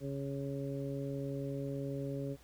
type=harmonic tone; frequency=138.59 Hz; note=C#3; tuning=in tune; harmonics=1 / 2 / 3 / 4; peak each=-39 / -41 / -43 / -44 dBFS; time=0-2.37 s; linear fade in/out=50 ms; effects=added 60 Hz sine -60 dBFS peak until 2.43 s + pink hiss -63 dBFS RMS until 2.43 s